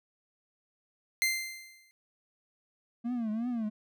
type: tone with exponential decay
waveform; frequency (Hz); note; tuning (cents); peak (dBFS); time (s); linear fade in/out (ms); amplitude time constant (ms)
sawtooth; 2085; C7; -7; -20; 1.22-1.91; 0; 150
type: tone with vibrato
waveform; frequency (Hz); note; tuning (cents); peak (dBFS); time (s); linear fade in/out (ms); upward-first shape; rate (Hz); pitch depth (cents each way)
triangle; 230; A#3; -23; -28; 3.04-3.7; 20; triangle; 2.8; 160
effects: none